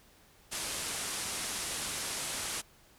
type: low-pass noise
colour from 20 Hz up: white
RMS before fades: -37 dBFS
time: 0.51-2.62 s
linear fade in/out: 20 ms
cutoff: 11000 Hz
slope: 48 dB/octave
effects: pink hiss -61 dBFS RMS until 2.98 s